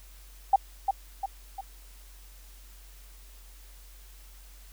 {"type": "tone with echo", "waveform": "sine", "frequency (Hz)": 785, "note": "G5", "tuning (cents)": 2, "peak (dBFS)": -15, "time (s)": [0.53, 0.56], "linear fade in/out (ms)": 5, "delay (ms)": 350, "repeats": 3, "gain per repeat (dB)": -6, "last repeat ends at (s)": 1.61, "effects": ["added 46 Hz sine -48 dBFS peak until 4.72 s", "white hiss -56 dBFS RMS until 4.72 s"]}